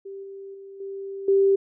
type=tone with level steps; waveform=sine; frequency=392 Hz; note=G4; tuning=in tune; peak=-34 / -36 / -39 / -31 / -15 dBFS; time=0.05-1.56 s; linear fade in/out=10 ms; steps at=0.23 / 0.54 / 0.8 / 1.28 s; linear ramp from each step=5 ms; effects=none